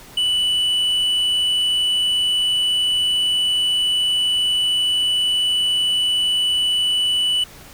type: tone with hard clipping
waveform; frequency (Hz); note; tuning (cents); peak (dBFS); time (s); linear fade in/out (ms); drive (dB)
sine; 2969; F#7; +5; -17; 0.17-7.44; 5; 3
effects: pink hiss -42 dBFS RMS until 7.73 s